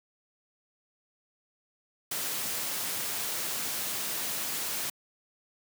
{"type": "noise", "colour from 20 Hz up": "white", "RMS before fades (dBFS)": -33, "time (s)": [2.11, 4.9], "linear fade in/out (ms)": 5, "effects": ["high-pass 100 Hz 12 dB/octave"]}